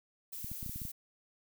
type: noise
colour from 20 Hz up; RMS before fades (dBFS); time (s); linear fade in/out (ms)
violet; -43; 0.32-0.92; 10
type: clicks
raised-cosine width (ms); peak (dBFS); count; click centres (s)
5; -31; 8; 0.445 / 0.516 / 0.629 / 0.663 / 0.695 / 0.76 / 0.818 / 0.852
effects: none